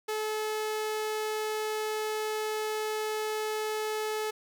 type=tone; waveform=sawtooth; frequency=430.9 Hz; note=A4; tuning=36 cents flat; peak=-26 dBFS; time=0.08-4.31 s; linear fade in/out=10 ms; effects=none